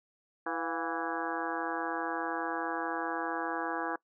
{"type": "harmonic tone with a mistuned harmonic", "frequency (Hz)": 164.81, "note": "E3", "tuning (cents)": 0, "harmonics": [2, 3, 4, 5, 6, 7, 8, 9, 10], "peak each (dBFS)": [-38, -41, -41, -39, -41, -40, -44, -42, -40], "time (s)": [0.46, 3.96], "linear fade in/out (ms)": 5, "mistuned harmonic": 4, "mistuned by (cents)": 94, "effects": ["noise-tail reverb RT60 0.1 s tail -22 dB re dry"]}